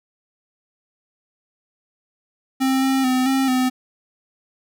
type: tone with pitch steps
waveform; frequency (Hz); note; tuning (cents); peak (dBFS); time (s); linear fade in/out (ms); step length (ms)
square; 264.4 / 266.5 / 256 / 267 / 255.5; C4 / C4 / C4 / C4 / C4; +18 / +32 / -38 / +35 / -41; -17; 2.6-3.7; 20; 220
effects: none